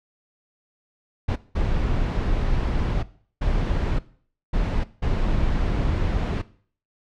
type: noise bursts at uneven times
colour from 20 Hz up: brown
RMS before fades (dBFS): -22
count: 5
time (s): 1.28-1.36 / 1.55-3.03 / 3.41-3.99 / 4.53-4.84 / 5.02-6.42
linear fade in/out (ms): 10
effects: noise-tail reverb RT60 0.5 s tail -18 dB re dry + low-pass 4000 Hz 12 dB/octave